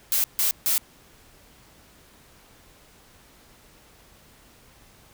blue noise bursts, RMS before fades -22 dBFS, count 3, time 0.12-0.78 s, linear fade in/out 0 ms, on 120 ms, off 150 ms, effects pink hiss -54 dBFS RMS until 5.13 s

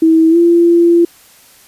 sine tone with pitch glide, 323.2 to 341.4 Hz, E4 to F4, -34 to -39 cents, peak -5 dBFS, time 0.02-1.05 s, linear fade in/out 5 ms, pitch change +95 cents, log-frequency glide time 0.3-0.37 s, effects white hiss -44 dBFS RMS until 1.67 s + resampled to 32000 Hz

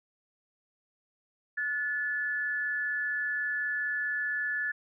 sine tone pair together, 1453 / 1727.9 Hz, F#6 / A6, -32 / -32 cents, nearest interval minor third, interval 300 cents, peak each -37 / -29 dBFS, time 1.57-4.72 s, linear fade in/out 10 ms, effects none

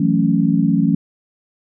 sine chord, F# minor seventh, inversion third, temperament equal, 164.81 / 185 / 220 / 277.2 Hz, E3 / F#3 / A3 / C#4, 0 / 0 / 0 / 0 cents, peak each -18 dBFS, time 0-0.95 s, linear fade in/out 5 ms, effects none

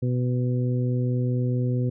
harmonic tone, 124.5 Hz, B2, 14 cents sharp, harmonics 1 / 2 / 3 / 4, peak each -22 / -29 / -34 / -35 dBFS, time 0.02-1.9 s, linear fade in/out 10 ms, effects none

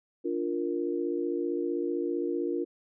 sine chord, Bb major, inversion first, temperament equal, 293.7 / 349.2 / 466.2 Hz, D4 / F4 / Bb4, 0 / 0 / 0 cents, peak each -33 / -30 / -34 dBFS, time 0.24-2.65 s, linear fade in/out 20 ms, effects none

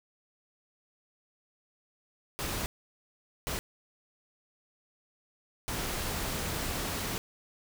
pink noise bursts at uneven times, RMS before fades -34 dBFS, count 3, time 2.39-2.66 / 3.47-3.59 / 5.68-7.18 s, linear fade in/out 0 ms, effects none

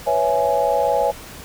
sine chord, C# minor seventh, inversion third, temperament equal with one note detuned, 493.9 / 554.4 / 659.3 / 834.9 Hz, B4 / C#5 / E5 / G#5, 0 / 0 / 0 / +9 cents, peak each -23 / -20 / -22 / -20 dBFS, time 0.06-1.12 s, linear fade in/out 20 ms, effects pink hiss -38 dBFS RMS until 1.44 s

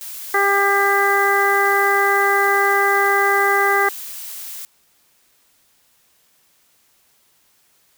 blue noise, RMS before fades -32 dBFS, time 0.01-4.65 s, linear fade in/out 0 ms
harmonic tone, 398.8 Hz, G4, 30 cents sharp, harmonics 1 / 2 / 3 / 4 / 5, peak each -20 / -20 / -20 / -20 / -20 dBFS, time 0.34-3.89 s, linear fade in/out 5 ms
effects white hiss -59 dBFS RMS until 7.97 s

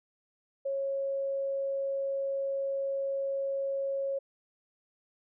sine tone, 548 Hz, C#5, 20 cents flat, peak -29 dBFS, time 0.65-4.19 s, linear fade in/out 10 ms, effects none

